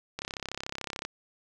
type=click train; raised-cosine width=0.2 ms; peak=-17 dBFS; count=30; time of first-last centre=0.19-1.051 s; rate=33.7 Hz; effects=none